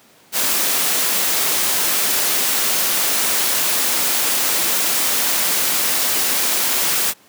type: noise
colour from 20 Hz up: white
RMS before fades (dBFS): -18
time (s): 0.32-7.14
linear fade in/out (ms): 50
effects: pink hiss -50 dBFS RMS until 7.28 s + high-pass 200 Hz 12 dB/octave